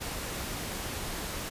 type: noise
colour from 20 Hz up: pink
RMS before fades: -36 dBFS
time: 0-1.5 s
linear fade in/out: 20 ms
effects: resampled to 32000 Hz